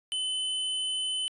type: tone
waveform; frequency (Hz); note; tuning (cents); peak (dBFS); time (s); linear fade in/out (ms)
square; 3031; F#7; +41; -29; 0.12-1.28; 0
effects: resampled to 24000 Hz